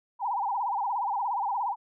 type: tone with vibrato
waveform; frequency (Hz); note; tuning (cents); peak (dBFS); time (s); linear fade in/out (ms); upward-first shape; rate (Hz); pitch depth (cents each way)
sine; 884; A5; +8; -26; 0.19-1.76; 50; sine; 17; 210
effects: none